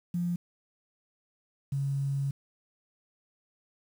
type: tone pair in turn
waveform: sine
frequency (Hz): 174.61 / 138.59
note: F3 / C#3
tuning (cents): 0 / 0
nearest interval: major third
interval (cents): 400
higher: first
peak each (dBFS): -27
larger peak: neither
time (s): 0.14-0.36 / 1.72-2.31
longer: second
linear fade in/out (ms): 5
effects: 9-bit